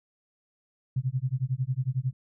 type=tone with tremolo; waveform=sine; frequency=129.4 Hz; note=C3; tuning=19 cents flat; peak=-22 dBFS; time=0.96-2.13 s; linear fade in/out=5 ms; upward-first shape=sine; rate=11 Hz; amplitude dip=100%; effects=none